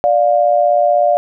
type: tone pair together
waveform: sine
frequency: 589 / 705.1 Hz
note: D5 / F5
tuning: +5 / +16 cents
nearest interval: minor third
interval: 311 cents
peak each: -12 dBFS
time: 0.04-1.17 s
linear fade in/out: 0 ms
effects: none